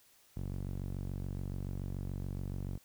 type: tone with band-pass filter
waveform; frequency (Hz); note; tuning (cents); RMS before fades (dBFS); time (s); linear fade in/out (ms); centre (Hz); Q
sawtooth; 47; F#1; +28; -39; 0.36-2.78; 10; 130; 0.83
effects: white hiss -65 dBFS RMS until 2.84 s